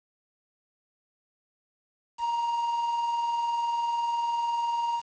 triangle tone with tremolo, 939 Hz, A#5, 12 cents sharp, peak -22 dBFS, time 2.18-5.02 s, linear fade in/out 50 ms, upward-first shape sine, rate 20 Hz, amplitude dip 35%, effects resampled to 16000 Hz + 8-bit

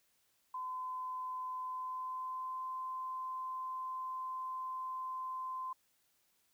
sine tone with pitch glide, 1021 to 1034.1 Hz, C6 to C6, -43 to -21 cents, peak -38 dBFS, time 0.54-5.73 s, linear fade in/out 5 ms, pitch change +22 cents, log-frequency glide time 1.63-2.65 s, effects white hiss -75 dBFS RMS until 6.53 s

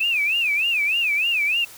sine tone with vibrato, 2538 Hz, D#7, 34 cents sharp, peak -18 dBFS, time 0-1.65 s, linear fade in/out 10 ms, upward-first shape sine, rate 3.3 Hz, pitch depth 190 cents each way, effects white hiss -43 dBFS RMS until 1.77 s

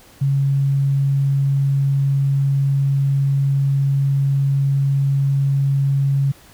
sine tone, 138.2 Hz, C#3, 5 cents flat, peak -14 dBFS, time 0.21-6.32 s, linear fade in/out 10 ms, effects pink hiss -47 dBFS RMS until 6.53 s

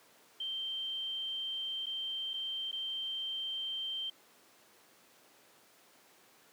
sine tone with dropouts, 3136 Hz, G7, in tune, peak -35 dBFS, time 0.4-4.1 s, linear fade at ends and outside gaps 5 ms, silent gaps 1.859-1.866 / 2.335-2.339 / 2.714-2.727 s, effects pink hiss -62 dBFS RMS until 6.52 s + high-pass 300 Hz 12 dB/octave

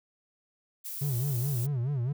violet noise, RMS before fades -38 dBFS, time 0.84-1.67 s, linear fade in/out 20 ms
triangle tone with vibrato, 131.3 Hz, C3, 6 cents sharp, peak -25 dBFS, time 1.01-2.13 s, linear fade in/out 10 ms, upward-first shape sine, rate 4.7 Hz, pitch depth 200 cents each way
effects none

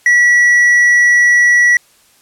sine tone with hard clipping, 1940 Hz, B6, 31 cents flat, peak -7 dBFS, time 0.06-1.77 s, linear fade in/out 2 ms, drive 3 dB, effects white hiss -50 dBFS RMS until 2.21 s + low-pass 12000 Hz 12 dB/octave

